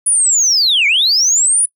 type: linear two-way sweep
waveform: sine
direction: down then up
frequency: 9956 to 2152 to 9956 Hz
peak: -8 dBFS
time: 0.06-1.66 s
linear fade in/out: 10 ms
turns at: 0.87 s
effects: noise-tail reverb RT60 0.1 s tail -25 dB re dry + tanh soft clip ceiling -6 dBFS